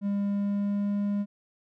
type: tone with pitch glide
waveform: triangle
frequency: 201.2 to 203.3 Hz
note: G3 to G#3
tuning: +45 to -37 cents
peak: -23 dBFS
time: 0.01-1.26 s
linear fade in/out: 50 ms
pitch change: +18 cents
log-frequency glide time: 0.21-0.97 s
effects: none